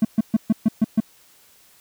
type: tone bursts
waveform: triangle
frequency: 220 Hz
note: A3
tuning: in tune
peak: -10 dBFS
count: 7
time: 0.02-1.003 s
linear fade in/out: 5 ms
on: 29 ms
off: 130 ms
effects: tanh soft clip ceiling -6 dBFS + white hiss -54 dBFS RMS until 1.8 s